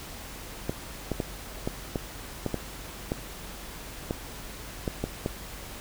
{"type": "clicks", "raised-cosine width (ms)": 2, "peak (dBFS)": -14, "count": 12, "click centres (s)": [0.695, 1.117, 1.202, 1.675, 1.958, 2.463, 2.543, 3.119, 4.109, 4.878, 5.04, 5.261], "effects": ["added 47 Hz sine -45 dBFS peak until 5.8 s", "pink hiss -42 dBFS RMS until 5.8 s"]}